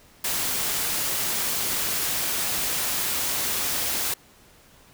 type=noise; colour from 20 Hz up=white; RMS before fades=-26 dBFS; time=0.24-4.14 s; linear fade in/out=5 ms; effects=pink hiss -54 dBFS RMS until 4.93 s